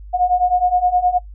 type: beating tone pair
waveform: sine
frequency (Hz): 716 / 725.6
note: F5 / F#5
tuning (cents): +43 / -34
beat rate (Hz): 9.6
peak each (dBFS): -18 / -15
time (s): 0.13-1.19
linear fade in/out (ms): 20
effects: noise-tail reverb RT60 0.1 s tail -20 dB re dry + added 50 Hz sine -33 dBFS peak until 1.34 s